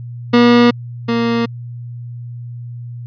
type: tone pair in turn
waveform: 30% pulse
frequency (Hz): 240 / 232.9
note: B3 / A#3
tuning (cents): -49 / -1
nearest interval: minor second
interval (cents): 52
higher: first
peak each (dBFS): -4 / -11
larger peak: first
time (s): 0.33-0.71 / 1.08-1.46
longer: neither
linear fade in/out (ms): 10
effects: added 120 Hz sine -26 dBFS peak until 3.06 s + resampled to 11025 Hz